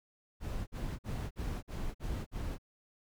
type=noise bursts; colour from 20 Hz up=brown; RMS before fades=-37 dBFS; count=7; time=0.4-2.584 s; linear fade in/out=50 ms; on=270 ms; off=49 ms; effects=none